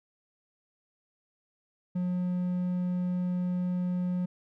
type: tone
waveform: triangle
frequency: 179.8 Hz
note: F#3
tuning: 49 cents flat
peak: -25 dBFS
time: 1.95-4.26 s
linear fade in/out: 10 ms
effects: none